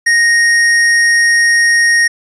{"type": "tone", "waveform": "square", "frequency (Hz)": 1864.7, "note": "A#6", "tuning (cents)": 0, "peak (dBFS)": -8, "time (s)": [0.06, 2.08], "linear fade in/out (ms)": 10, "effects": ["resampled to 22050 Hz"]}